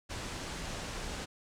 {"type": "low-pass noise", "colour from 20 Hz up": "pink", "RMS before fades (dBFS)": -40, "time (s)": [0.09, 1.26], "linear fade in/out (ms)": 20, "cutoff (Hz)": 8400, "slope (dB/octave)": 24, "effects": []}